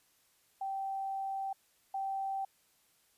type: tone pair in turn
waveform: sine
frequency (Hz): 778 / 778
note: G5 / G5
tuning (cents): -13 / -13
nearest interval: unison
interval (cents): 0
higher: neither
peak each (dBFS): -34 / -33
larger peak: second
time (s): 0.61-1.53 / 1.94-2.45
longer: first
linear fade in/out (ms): 5
effects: white hiss -70 dBFS RMS until 3.17 s + resampled to 32000 Hz